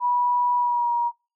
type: tone with pitch glide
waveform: sine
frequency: 976 to 951 Hz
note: B5 to A#5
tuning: -21 to +34 cents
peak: -19 dBFS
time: 0-1.12 s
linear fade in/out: 50 ms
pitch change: -45 cents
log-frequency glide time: 0.56-0.92 s
effects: noise-tail reverb RT60 0.3 s tail -23 dB re dry